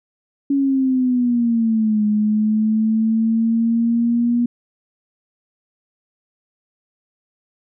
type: exponential two-way sweep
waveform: sine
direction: down then up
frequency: 280.6 to 209.9 to 240.2 Hz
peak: -14 dBFS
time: 0.5-4.46 s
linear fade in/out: 5 ms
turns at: 2.05 s
effects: none